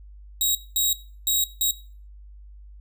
10% pulse tone bursts at uneven times, 3814 Hz, A#7, 39 cents sharp, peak -12 dBFS, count 4, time 0.41-0.55 / 0.76-0.93 / 1.27-1.44 / 1.61-1.71 s, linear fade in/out 2 ms, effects noise-tail reverb RT60 0.4 s tail -17 dB re dry + added 50 Hz sine -42 dBFS peak until 2.8 s

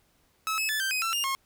sawtooth tone with pitch steps, 1295 / 2587 / 1740 / 1565 / 2515 / 1343 / 2818 / 1079 Hz, E6 / E7 / A6 / G6 / D#7 / E6 / F7 / C#6, -31 / -33 / -20 / -3 / +18 / +32 / +15 / -47 cents, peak -23 dBFS, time 0.47-1.35 s, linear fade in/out 0 ms, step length 110 ms, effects pink hiss -67 dBFS RMS until 1.45 s

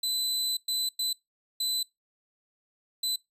sawtooth tone bursts at uneven times, 4016 Hz, B7, 28 cents sharp, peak -24 dBFS, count 5, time 0.03-0.57 / 0.68-0.89 / 0.99-1.13 / 1.6-1.83 / 3.03-3.16 s, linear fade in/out 5 ms, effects noise-tail reverb RT60 0.2 s tail -25 dB re dry + resampled to 32000 Hz

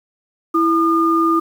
sine tone pair together, 329.8 / 1213.9 Hz, E4 / D#6, +1 / -43 cents, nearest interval octave + major seventh, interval 2256 cents, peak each -15 dBFS, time 0.54-1.4 s, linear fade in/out 10 ms, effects 7-bit

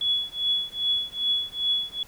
sine tone with tremolo, 3388 Hz, G#7, 34 cents sharp, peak -19 dBFS, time 0.01-2.03 s, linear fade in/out 2 ms, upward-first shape triangle, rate 2.5 Hz, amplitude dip 100%, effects pink hiss -51 dBFS RMS until 2.07 s

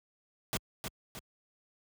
pink noise with echo, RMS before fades -32 dBFS, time 0.53-0.57 s, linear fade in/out 0 ms, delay 310 ms, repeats 2, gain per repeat -6 dB, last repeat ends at 1.19 s, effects high-pass 60 Hz 12 dB/octave

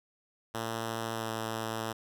5% pulse tone with pitch glide, 113.4 to 111.77 Hz, A#2 to A2, -47 to +28 cents, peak -22 dBFS, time 0.54-1.93 s, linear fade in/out 10 ms, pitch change -25 cents, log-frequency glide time 1.11-1.26 s, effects none

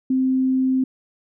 sine tone, 260.7 Hz, C4, 6 cents flat, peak -16 dBFS, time 0.1-0.84 s, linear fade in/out 5 ms, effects none

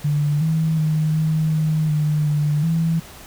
sine tone with pitch steps, 147.1 / 159.8 / 155.2 / 157.2 / 155.9 / 151 / 148.6 / 163.9 Hz, D3 / D#3 / D#3 / D#3 / D#3 / D3 / D3 / E3, +3 / +47 / -4 / +18 / +4 / +48 / +21 / -10 cents, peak -16 dBFS, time 0.04-3 s, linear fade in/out 10 ms, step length 370 ms, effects pink hiss -41 dBFS RMS until 3.26 s

